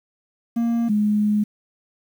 triangle / sine tone pair in turn, 233.1 / 209.8 Hz, A#3 / G#3, 0 / +18 cents, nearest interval major second, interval 182 cents, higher first, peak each -16 dBFS, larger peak neither, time 0.56-0.89 / 0.89-1.44 s, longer second, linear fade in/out 10 ms, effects 8-bit

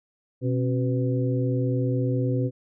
harmonic tone with a mistuned harmonic, 124.9 Hz, B2, 20 cents sharp, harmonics 1 / 2 / 3 / 4, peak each -23 / -28 / -32 / -31 dBFS, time 0.41-2.51 s, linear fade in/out 50 ms, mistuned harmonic 2, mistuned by +130 cents, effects none

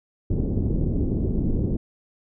pink low-pass noise, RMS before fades -23 dBFS, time 0.3-1.77 s, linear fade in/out 5 ms, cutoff 370 Hz, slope 24 dB/octave, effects none

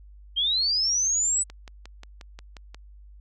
sine linear sweep, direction up, 3118 to 8020 Hz, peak -21 dBFS, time 0.36-1.44 s, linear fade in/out 20 ms
click train, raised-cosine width 0.2 ms, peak -25 dBFS, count 8, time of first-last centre 1.5-2.746 s, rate 5.62 Hz
effects added 50 Hz sine -45 dBFS peak until 3.2 s

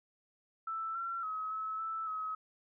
sine tone with pitch steps, 1323 / 1359 / 1277 / 1295 / 1318 / 1277 Hz, E6 / F6 / D#6 / E6 / E6 / D#6, +6 / -48 / +45 / -31 / -1 / +45 cents, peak -35 dBFS, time 0.67-2.35 s, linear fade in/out 5 ms, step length 280 ms, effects none

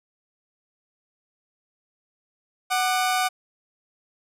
sawtooth tone pair together, 743.4 / 1200 Hz, F#5 / D6, +8 / +37 cents, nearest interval minor sixth, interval 829 cents, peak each -18 / -23 dBFS, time 2.7-3.29 s, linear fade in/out 20 ms, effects resampled to 32000 Hz

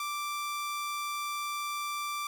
sawtooth tone, 1174.7 Hz, D6, in tune, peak -29 dBFS, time 0-2.27 s, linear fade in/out 2 ms, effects 11-bit

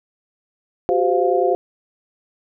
sine tone cluster, 363.9 / 394 / 518 / 701 Hz, F#4 / G4 / C5 / F5, -29 / +9 / -17 / +6 cents, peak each -20 dBFS, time 0.89-1.55 s, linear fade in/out 0 ms, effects none

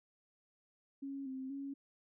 sine tone with pitch steps, 275.3 / 262.8 / 276.8 Hz, C#4 / C4 / C#4, -12 / +8 / -2 cents, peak -40 dBFS, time 1.02-1.74 s, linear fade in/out 10 ms, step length 240 ms, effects none

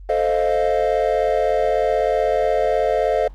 triangle chord, F dominant seventh, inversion first, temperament equal, 440 / 523.3 / 622.3 / 698.5 Hz, A4 / C5 / Eb5 / F5, 0 / 0 / 0 / 0 cents, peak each -20 / -20 / -19 / -20 dBFS, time 0.09-3.28 s, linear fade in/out 5 ms, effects added 46 Hz sine -35 dBFS peak until 3.34 s + Opus 24 kbps

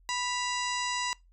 harmonic tone with a mistuned harmonic, 987 Hz, B5, 1 cent flat, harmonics 1 / 2 / 3 / 4 / 5 / 6 / 7 / 8, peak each -33 / -36 / -38 / -39 / -40 / -41 / -41 / -42 dBFS, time 0.09-1.13 s, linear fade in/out 0 ms, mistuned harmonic 3, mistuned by -100 cents, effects noise-tail reverb RT60 0.2 s tail -23 dB re dry + added 43 Hz sine -57 dBFS peak until 1.32 s

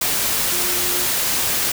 sine tone in noise, 356.2 Hz, F4, 34 cents sharp, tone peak -31 dBFS, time 0.52-1.06 s, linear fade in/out 5 ms, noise white, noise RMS -20 dBFS, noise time 0.01-1.72 s, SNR -14 dB, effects none

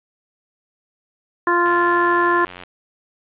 harmonic tone, 347.9 Hz, F4, 7 cents flat, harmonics 1 / 2 / 3 / 4 / 5, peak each -19 / -28 / -17 / -24 / -21 dBFS, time 1.47-2.45 s, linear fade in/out 2 ms
click train, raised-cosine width 0.3 ms, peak -19 dBFS, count 89, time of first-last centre 1.66-2.636 s, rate 90.2 Hz
effects resampled to 8000 Hz + 8-bit

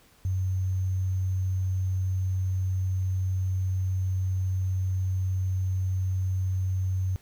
sine tone with sample-and-hold, 93.5 Hz, F#2, 19 cents sharp, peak -24 dBFS, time 0.25-7.16 s, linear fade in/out 0 ms, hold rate 6300 Hz, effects pink hiss -59 dBFS RMS until 7.21 s

